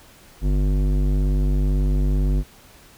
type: tone with low-pass filter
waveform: square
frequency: 49 Hz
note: G1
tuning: in tune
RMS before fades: -19 dBFS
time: 0.41-2.44 s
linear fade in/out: 50 ms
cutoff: 290 Hz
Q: 1
effects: pink hiss -49 dBFS RMS until 2.97 s